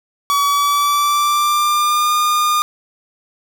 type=tone with pitch glide; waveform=45% pulse; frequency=1138 to 1212.7 Hz; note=C#6 to D#6; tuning=+45 to -45 cents; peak=-13 dBFS; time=0.3-2.62 s; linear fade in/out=0 ms; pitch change=+110 cents; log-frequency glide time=0.45-2.13 s; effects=none